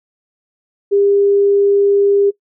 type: tone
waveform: sine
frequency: 401.5 Hz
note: G4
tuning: 41 cents sharp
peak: -9 dBFS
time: 0.91-2.31 s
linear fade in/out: 20 ms
effects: noise-tail reverb RT60 0.1 s tail -19 dB re dry